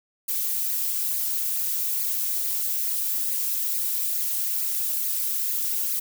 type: noise with flanger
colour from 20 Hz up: violet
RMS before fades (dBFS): -26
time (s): 0.28-6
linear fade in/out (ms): 10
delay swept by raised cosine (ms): 0.43 to 6.13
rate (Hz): 2.3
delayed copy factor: +0.85
effects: none